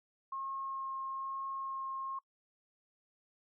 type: tone with vibrato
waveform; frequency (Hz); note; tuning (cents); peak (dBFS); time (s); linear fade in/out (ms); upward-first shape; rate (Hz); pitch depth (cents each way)
sine; 1076; C6; +48; -37; 0.32-2.19; 5; sine; 1.1; 8
effects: noise-tail reverb RT60 0.1 s tail -23 dB re dry